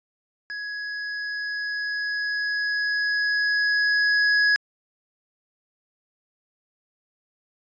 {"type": "tone with level ramp", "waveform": "square", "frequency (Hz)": 1673, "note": "G#6", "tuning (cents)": 12, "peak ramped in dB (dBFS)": [-31, -17], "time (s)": [0.5, 4.56], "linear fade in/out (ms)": 0, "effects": ["resampled to 16000 Hz"]}